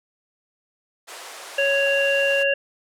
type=band-pass noise; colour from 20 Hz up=pink; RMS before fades=-39 dBFS; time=1.07-2.44 s; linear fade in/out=20 ms; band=500 to 11000 Hz; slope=24 dB/octave
type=harmonic tone; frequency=555 Hz; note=C#5; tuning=2 cents sharp; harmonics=1 / 3 / 5; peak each=-20 / -24 / -22 dBFS; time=1.58-2.54 s; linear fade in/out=5 ms
effects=none